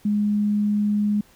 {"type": "tone", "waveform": "sine", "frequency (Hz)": 207.7, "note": "G#3", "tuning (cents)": 0, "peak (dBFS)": -18, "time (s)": [0.05, 1.21], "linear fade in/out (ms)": 5, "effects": ["pink hiss -55 dBFS RMS until 1.35 s"]}